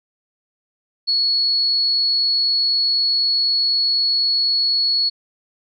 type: tone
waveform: sine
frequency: 4372 Hz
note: C#8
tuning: 25 cents flat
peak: -15 dBFS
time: 1.07-5.1 s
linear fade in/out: 20 ms
effects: none